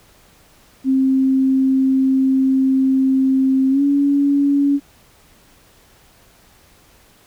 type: tone with pitch glide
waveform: sine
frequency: 265.1 to 282.5 Hz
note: C4 to C#4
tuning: +23 to +33 cents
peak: -12 dBFS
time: 0.84-4.8 s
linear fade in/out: 50 ms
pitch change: +110 cents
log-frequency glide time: 3.7-3.82 s
effects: pink hiss -51 dBFS RMS until 7.26 s